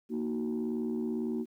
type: chord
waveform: sine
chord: D# minor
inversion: second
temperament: equal with one note detuned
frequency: 233.1 / 311.1 / 373 Hz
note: A#3 / D#4 / F#4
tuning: 0 / 0 / +14 cents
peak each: -31 / -36 / -35 dBFS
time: 0.09-1.46 s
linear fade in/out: 50 ms
effects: tanh soft clip ceiling -25 dBFS + 11-bit